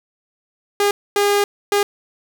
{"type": "tone bursts at uneven times", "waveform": "sawtooth", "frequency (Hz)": 406.9, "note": "G#4", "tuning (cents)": -35, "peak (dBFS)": -10, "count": 3, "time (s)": [[0.8, 0.91], [1.16, 1.44], [1.72, 1.83]], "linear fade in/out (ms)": 2, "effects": []}